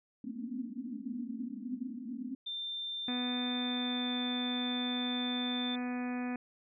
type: band-pass noise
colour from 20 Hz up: white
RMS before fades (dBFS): -40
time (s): 0.24-2.35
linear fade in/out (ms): 2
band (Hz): 220 to 270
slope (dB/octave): 96
type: tone with pitch glide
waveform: sine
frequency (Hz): 3580 to 3549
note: A7 to A7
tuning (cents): +29 to +14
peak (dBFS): -36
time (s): 2.46-5.76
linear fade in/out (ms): 10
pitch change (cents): -15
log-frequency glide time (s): 3.35-4.17
type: harmonic tone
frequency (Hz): 247.5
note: B3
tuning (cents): +4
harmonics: 1 / 2 / 3 / 4 / 5 / 6 / 7 / 8 / 9 / 10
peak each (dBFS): -34 / -47 / -45 / -52 / -52 / -53 / -49 / -55 / -54 / -50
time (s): 3.08-6.36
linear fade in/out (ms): 2
effects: none